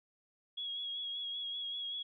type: tone with vibrato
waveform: sine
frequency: 3322 Hz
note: G#7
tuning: in tune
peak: -37 dBFS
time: 0.57-2.03 s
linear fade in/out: 10 ms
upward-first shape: sine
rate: 5.2 Hz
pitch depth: 28 cents each way
effects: none